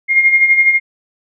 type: tone with tremolo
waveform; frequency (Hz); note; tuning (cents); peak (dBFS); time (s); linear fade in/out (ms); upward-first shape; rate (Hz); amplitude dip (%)
sine; 2130; C7; +30; -5; 0.08-0.8; 50; sine; 12; 60
effects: none